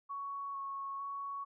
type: tone with vibrato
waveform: sine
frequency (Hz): 1108.7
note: C#6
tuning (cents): 0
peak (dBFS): -38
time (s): 0.09-1.45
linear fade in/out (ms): 20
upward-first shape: square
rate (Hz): 1.1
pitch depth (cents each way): 11
effects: none

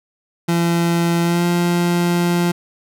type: tone with pitch glide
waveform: 30% pulse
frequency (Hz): 170 to 173.87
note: F3 to F3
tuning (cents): -46 to -7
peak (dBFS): -12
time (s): 0.48-2.52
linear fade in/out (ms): 10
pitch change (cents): +39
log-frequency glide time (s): 1.22-1.45
effects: none

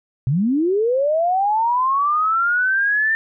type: linear sweep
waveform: sine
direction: up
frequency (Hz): 118.4 to 1800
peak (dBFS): -15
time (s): 0.27-3.15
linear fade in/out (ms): 0
effects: none

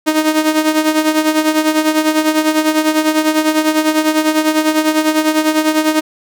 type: tone with tremolo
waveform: sawtooth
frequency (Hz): 310.8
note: D#4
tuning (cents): -2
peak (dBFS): -4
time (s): 0.06-6.01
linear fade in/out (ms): 20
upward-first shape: triangle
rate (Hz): 10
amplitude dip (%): 75
effects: none

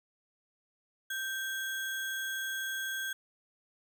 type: tone with sample-and-hold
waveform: sine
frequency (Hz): 1568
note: G6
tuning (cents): 0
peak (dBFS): -33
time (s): 1.1-3.13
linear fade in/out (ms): 5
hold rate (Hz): 4900
effects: none

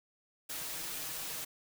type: noise with comb filter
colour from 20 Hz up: white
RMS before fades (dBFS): -40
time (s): 0.49-1.45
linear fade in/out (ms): 10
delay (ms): 6.3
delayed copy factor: +0.65
effects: none

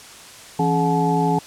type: tone cluster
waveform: sine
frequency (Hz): 166.8 / 274.6 / 423.7 / 729 / 860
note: E3 / C#4 / G#4 / F#5 / A5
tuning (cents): +21 / -16 / +35 / -26 / -40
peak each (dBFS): -20 / -24 / -24 / -26 / -21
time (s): 0.59-1.39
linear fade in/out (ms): 5
effects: white hiss -41 dBFS RMS until 1.46 s + low-pass 9000 Hz 12 dB/octave

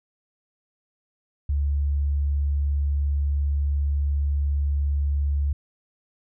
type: tone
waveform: sine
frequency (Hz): 71.4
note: D2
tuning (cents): -48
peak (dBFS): -20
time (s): 1.49-5.53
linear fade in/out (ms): 5
effects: none

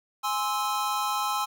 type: chord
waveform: square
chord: Ab augmented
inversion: none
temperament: equal with one note detuned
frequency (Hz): 830.6 / 1046.5 / 1307.9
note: Ab5 / C6 / E6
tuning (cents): 0 / 0 / -14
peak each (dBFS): -31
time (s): 0.23-1.46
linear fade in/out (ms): 20
effects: none

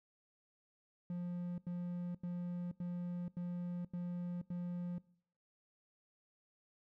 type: tone bursts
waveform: triangle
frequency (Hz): 176.1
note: F3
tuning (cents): +15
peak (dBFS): -36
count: 7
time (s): 1.1-4.982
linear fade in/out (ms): 2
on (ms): 480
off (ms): 87
effects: noise-tail reverb RT60 0.6 s tail -22 dB re dry

